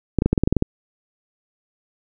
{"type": "clicks", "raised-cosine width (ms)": 3, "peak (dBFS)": -3, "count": 10, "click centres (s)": [0.187, 0.221, 0.26, 0.33, 0.378, 0.436, 0.475, 0.526, 0.567, 0.624], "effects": []}